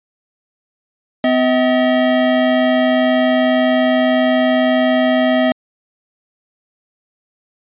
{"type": "tone pair together", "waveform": "square", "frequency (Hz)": [253.6, 639], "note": ["B3", "D#5"], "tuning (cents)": [46, 46], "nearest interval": "octave + major third", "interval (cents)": 1600, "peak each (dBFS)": -15, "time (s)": [1.24, 5.52], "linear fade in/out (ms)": 2, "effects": ["resampled to 8000 Hz"]}